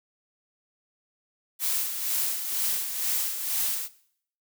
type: noise with tremolo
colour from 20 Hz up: blue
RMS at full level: -26 dBFS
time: 1.59-3.89 s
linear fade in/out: 50 ms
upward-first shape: sine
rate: 2.1 Hz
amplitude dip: 55%
effects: noise-tail reverb RT60 0.6 s tail -17 dB re dry